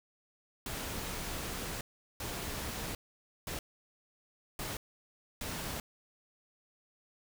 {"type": "noise bursts at uneven times", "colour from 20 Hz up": "pink", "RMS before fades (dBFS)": -39, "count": 5, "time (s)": [[0.66, 1.81], [2.2, 2.95], [3.47, 3.59], [4.59, 4.77], [5.41, 5.8]], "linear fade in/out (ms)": 2, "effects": []}